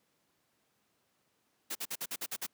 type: noise bursts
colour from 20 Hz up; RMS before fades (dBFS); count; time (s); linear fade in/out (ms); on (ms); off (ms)
white; -37; 8; 1.7-2.467; 10; 53; 49
effects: pink hiss -75 dBFS RMS until 2.53 s + high-pass 150 Hz 12 dB/octave